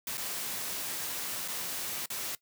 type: noise with dropouts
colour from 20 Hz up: white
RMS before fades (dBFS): -36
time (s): 0.07-2.35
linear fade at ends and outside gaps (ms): 1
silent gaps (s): 0.172-0.179 / 1.478-1.483 / 2.058-2.102
effects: noise-tail reverb RT60 0.1 s tail -19 dB re dry + high-pass 100 Hz 12 dB/octave